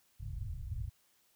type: low-pass noise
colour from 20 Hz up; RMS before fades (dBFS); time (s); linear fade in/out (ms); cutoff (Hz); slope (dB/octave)
white; -40; 0.19-0.9; 20; 120; 48
effects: white hiss -71 dBFS RMS until 1.35 s